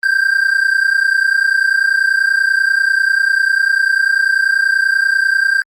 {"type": "tone pair together", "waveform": "triangle", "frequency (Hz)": [1568, 1598.2], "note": ["G6", "G6"], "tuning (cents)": [0, 33], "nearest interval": "unison", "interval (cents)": 33, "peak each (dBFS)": -12, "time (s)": [0.03, 5.62], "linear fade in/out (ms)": 2, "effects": ["Opus 24 kbps"]}